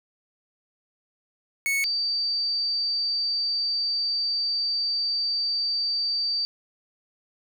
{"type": "tone pair in turn", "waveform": ["45% pulse", "sine"], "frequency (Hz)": [2210, 4634], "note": ["C#7", "D8"], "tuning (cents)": [-6, -24], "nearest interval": "octave + minor second", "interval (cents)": 1282, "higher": "second", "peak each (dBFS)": [-22, -23], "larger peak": "first", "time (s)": [[1.66, 1.84], [1.84, 6.45]], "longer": "second", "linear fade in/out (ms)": 0, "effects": []}